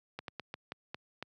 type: slowing click train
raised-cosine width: 0.3 ms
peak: -23 dBFS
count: 7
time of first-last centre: 0.19-1.226 s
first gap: 92 ms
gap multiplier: 1.25
effects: high-pass 100 Hz 12 dB/octave